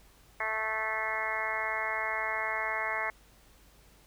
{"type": "harmonic tone with a mistuned harmonic", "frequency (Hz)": 219, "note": "A3", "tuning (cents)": -8, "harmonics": [2, 3, 4, 5, 6, 7, 8, 9, 10], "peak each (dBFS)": [-46, -39, -38, -38, -41, -42, -37, -37, -36], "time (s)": [0.4, 3.1], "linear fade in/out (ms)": 2, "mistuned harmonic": 10, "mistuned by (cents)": -31, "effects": ["added 50 Hz sine -61 dBFS peak until 4.06 s", "pink hiss -61 dBFS RMS until 4.06 s"]}